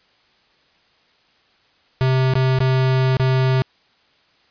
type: tone with dropouts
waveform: square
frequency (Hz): 130.6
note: C3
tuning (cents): -3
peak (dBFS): -15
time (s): 2.01-3.62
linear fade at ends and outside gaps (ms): 0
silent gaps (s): 2.337-2.354 / 2.588-2.604 / 3.169-3.197
effects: white hiss -58 dBFS RMS until 4.5 s + resampled to 11025 Hz